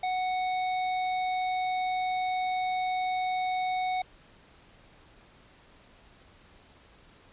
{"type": "tone with hard clipping", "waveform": "triangle", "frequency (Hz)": 740, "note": "F#5", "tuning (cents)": 0, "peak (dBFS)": -29, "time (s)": [0.03, 4.02], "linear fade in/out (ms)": 5, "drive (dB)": 17, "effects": ["pink hiss -57 dBFS RMS until 7.32 s", "resampled to 8000 Hz"]}